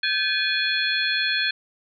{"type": "tone cluster", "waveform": "sine", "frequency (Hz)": [1552, 1716, 2463, 3385, 4244], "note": ["G6", "A6", "D#7", "G#7", "C8"], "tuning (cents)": [-18, -44, -18, 32, 24], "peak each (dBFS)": -27, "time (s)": [0.03, 1.51], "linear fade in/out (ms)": 5, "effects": []}